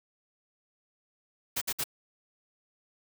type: noise bursts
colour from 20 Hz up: white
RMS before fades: -31 dBFS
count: 3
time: 1.56-1.841 s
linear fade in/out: 10 ms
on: 55 ms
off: 58 ms
effects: none